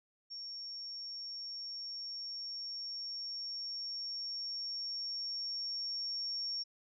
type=tone with level ramp; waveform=sine; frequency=5510 Hz; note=F8; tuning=24 cents flat; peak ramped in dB=-42 to -35 dBFS; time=0.3-6.64 s; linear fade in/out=20 ms; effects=none